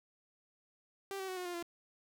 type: tone with pitch steps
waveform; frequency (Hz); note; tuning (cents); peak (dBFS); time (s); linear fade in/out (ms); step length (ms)
sawtooth; 392 / 381.7 / 371.7 / 362 / 352.5 / 343.2; G4 / G4 / F#4 / F#4 / F4 / F4; 0 / -46 / +8 / -38 / +16 / -30; -35; 1.11-1.626; 0; 86
effects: none